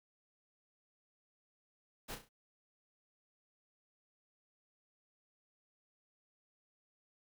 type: noise with echo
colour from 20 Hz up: pink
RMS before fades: -44 dBFS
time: 2.08-2.16 s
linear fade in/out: 20 ms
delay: 33 ms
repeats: 4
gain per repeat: -7 dB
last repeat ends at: 2.292 s
effects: none